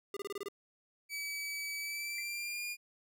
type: tone bursts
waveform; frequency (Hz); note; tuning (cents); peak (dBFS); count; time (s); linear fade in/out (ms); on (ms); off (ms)
square; 402.2; G4; +44; -38; 7; 0.14-0.485; 2; 27; 26
type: tone with pitch glide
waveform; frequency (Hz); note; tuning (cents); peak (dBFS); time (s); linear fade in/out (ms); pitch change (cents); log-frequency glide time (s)
sawtooth; 2289 to 2420; D7 to D#7; -45 to -49; -34; 1.09-2.77; 50; +96; 1.79-2.64
type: tone with exponential decay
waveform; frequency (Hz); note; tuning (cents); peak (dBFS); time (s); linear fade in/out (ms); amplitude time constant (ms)
sine; 2060; C7; -28; -38; 2.18-2.28; 2; 21
effects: none